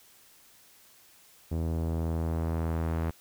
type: tone with low-pass filter sweep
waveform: sawtooth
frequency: 81.7 Hz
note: E2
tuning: 15 cents flat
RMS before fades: -30 dBFS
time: 1.51-3.11 s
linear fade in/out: 10 ms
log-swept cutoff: 500 to 1700 Hz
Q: 0.77
effects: white hiss -58 dBFS RMS until 3.2 s